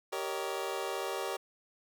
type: chord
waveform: 25% pulse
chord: Eb dominant seventh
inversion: first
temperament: just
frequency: 388.9 / 466.7 / 560 / 622.3 Hz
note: G4 / Bb4 / Db5 / Eb5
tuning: -14 / +2 / +18 / 0 cents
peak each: -34 / -36 / -36 / -39 dBFS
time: 0.12-1.37 s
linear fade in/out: 10 ms
effects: none